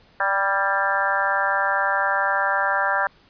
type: harmonic tone with a mistuned harmonic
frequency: 195.9 Hz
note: G3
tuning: 1 cent flat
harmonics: 3 / 4 / 5 / 6 / 7 / 8 / 9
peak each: -28 / -26 / -26 / -30 / -26 / -24 / -28 dBFS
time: 0.2-3.07 s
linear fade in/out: 2 ms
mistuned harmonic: 8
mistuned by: +31 cents
effects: pink hiss -55 dBFS RMS until 3.29 s + resampled to 11025 Hz